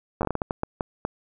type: slowing click train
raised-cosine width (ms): 1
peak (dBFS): -11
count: 12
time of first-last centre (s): 0.21-1.051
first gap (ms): 9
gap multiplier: 1.39
effects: none